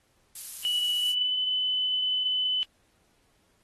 violet noise, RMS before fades -35 dBFS, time 0.35-1.13 s, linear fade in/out 5 ms
sine tone with pitch glide, 2945 to 3014 Hz, F#7 to F#7, -9 to +31 cents, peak -24 dBFS, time 0.65-2.63 s, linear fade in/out 0 ms, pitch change +40 cents, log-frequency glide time 0.97-1.36 s
effects pink hiss -68 dBFS RMS until 3.63 s + AAC 32 kbps

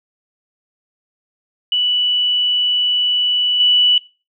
sine tone with level steps, 2960 Hz, F#7, in tune, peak -13 / -9 dBFS, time 1.72-3.98 s, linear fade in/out 2 ms, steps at 3.6 s, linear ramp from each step 2 ms, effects noise-tail reverb RT60 0.3 s tail -20 dB re dry

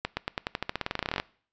accelerating click train, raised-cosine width 0.3 ms, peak -12 dBFS, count 22, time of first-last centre 0.05-1.199 s, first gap 120 ms, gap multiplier 0.91, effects noise-tail reverb RT60 0.5 s tail -22 dB re dry + resampled to 16000 Hz

